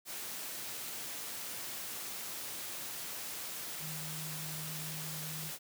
sine tone in noise, 155.56 Hz, D#3, in tune, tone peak -43 dBFS, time 3.79-5.52 s, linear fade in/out 50 ms, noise white, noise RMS -42 dBFS, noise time 0.05-5.59 s, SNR -4 dB, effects high-pass 100 Hz 12 dB/octave

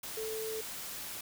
sine tone in noise, 440 Hz, A4, in tune, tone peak -36 dBFS, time 0.17-0.61 s, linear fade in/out 5 ms, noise white, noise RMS -42 dBFS, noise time 0.03-1.21 s, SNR +3 dB, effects none

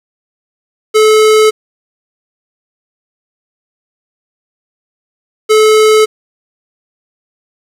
square tone pair in turn, 432.4 / 432.4 Hz, A4 / A4, -30 / -30 cents, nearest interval unison, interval 0 cents, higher neither, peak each -5 dBFS, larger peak neither, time 0.94-1.51 / 5.49-6.06 s, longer neither, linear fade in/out 20 ms, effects low-pass 11000 Hz 12 dB/octave + 7-bit

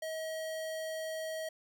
square tone, 637 Hz, D#5, 41 cents sharp, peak -37 dBFS, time 0.02-1.49 s, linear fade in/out 5 ms, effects none

